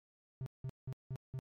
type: tone bursts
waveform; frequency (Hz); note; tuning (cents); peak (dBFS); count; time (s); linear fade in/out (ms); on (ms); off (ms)
triangle; 130.81; C3; 0; -36; 5; 0.41-1.39; 0; 52; 180
effects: MP3 64 kbps